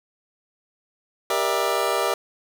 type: chord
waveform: 25% pulse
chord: E half-diminished seventh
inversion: first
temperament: just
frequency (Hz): 395.6 / 474.7 / 593.3 / 659.3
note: G4 / Bb4 / D5 / E5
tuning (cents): +16 / +31 / +18 / 0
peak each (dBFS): -23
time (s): 1.3-2.14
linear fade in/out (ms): 2
effects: none